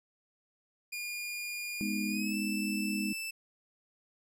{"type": "tone with pitch glide", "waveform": "sawtooth", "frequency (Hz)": [2425, 2644], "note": ["D#7", "E7"], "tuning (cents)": [-45, 5], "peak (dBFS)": -33, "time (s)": [0.92, 3.31], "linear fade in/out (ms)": 10, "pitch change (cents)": 150, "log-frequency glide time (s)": [2.08, 2.35]}
{"type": "chord", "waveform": "sine", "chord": "G# minor", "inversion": "none", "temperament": "equal", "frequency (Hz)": [207.7, 246.9, 311.1], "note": ["G#3", "B3", "D#4"], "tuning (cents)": [0, 0, 0], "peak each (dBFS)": [-33, -39, -38], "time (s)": [1.81, 3.13], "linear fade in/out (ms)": 0}
{"effects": []}